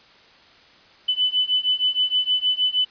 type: beating tone pair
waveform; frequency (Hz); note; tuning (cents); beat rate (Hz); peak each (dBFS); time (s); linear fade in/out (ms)
sine; 3000 / 3006.4; F#7 / F#7; +23 / +27; 6.4; -22 / -21; 1.08-2.85; 10
effects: white hiss -51 dBFS RMS until 2.9 s + resampled to 11025 Hz